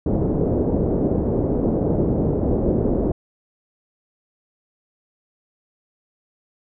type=low-pass noise; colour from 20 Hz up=white; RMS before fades=-20 dBFS; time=0.06-3.12 s; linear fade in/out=5 ms; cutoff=470 Hz; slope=24 dB/octave; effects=none